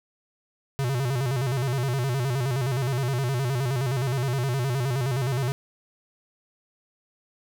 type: tone with vibrato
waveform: square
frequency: 129.4 Hz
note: C3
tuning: 19 cents flat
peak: -24 dBFS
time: 0.79-5.52 s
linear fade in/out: 0 ms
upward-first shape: square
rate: 9.6 Hz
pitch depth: 110 cents each way
effects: none